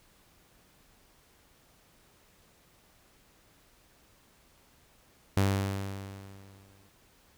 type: tone with exponential decay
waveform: sawtooth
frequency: 98 Hz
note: G2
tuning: in tune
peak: -18 dBFS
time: 5.37-6.89 s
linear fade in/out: 0 ms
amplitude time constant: 330 ms
effects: pink hiss -63 dBFS RMS until 7.37 s